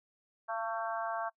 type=harmonic tone with a mistuned harmonic; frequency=224.1 Hz; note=A3; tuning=32 cents sharp; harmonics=3 / 4 / 5 / 6 / 7; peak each=-37 / -39 / -39 / -43 / -43 dBFS; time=0.48-1.3 s; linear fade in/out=20 ms; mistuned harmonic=3; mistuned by=+26 cents; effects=noise-tail reverb RT60 0.1 s tail -23 dB re dry